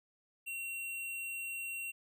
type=tone; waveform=square; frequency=2738 Hz; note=F7; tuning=35 cents flat; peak=-39 dBFS; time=0.46-1.92 s; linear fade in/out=20 ms; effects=none